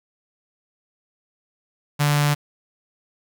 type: tone with notch filter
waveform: sawtooth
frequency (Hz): 146.4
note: D3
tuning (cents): -5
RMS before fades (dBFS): -19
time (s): 1.99-2.35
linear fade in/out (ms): 20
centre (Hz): 360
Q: 0.62
effects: 7-bit